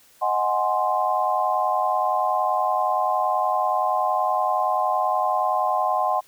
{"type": "chord", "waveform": "sine", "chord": "Ab dominant seventh", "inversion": "second", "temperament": "equal", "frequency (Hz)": [622.3, 740, 830.6, 1046.5], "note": ["Eb5", "Gb5", "Ab5", "C6"], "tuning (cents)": [0, 0, 0, 0], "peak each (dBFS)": [-27, -23, -26, -24], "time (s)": [0.21, 6.21], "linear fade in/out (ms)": 20, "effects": ["white hiss -55 dBFS RMS until 6.27 s"]}